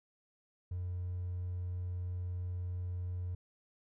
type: tone with hard clipping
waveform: triangle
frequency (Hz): 89.7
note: F2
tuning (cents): +47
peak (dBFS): -36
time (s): 0.71-3.35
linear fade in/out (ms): 5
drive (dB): 4
effects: none